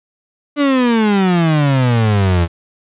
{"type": "exponential sweep", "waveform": "35% pulse", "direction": "down", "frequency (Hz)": [296.2, 82.41], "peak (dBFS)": -9, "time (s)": [0.56, 2.48], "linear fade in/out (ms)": 50, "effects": ["resampled to 8000 Hz", "8-bit"]}